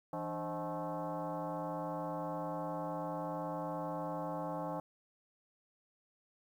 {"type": "tone with frequency modulation", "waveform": "sine", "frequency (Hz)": 165.8, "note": "E3", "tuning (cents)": 10, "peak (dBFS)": -36, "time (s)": [0.13, 4.8], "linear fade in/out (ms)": 2, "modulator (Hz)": 231, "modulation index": 3.9, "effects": ["11-bit"]}